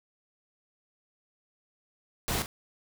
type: noise with echo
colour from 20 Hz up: pink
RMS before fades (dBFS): -30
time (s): 2.28-2.42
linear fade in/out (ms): 0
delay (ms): 40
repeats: 1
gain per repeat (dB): -9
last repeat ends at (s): 2.46
effects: none